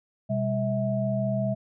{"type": "tone cluster", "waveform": "sine", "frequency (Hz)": [126, 200.6, 646], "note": ["B2", "G3", "E5"], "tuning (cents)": [35, 40, -35], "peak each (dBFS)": -28, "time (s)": [0.29, 1.55], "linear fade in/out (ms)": 20, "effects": []}